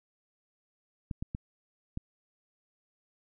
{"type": "clicks", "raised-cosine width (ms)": 5, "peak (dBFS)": -22, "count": 4, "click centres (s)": [1.112, 1.225, 1.349, 1.974], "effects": []}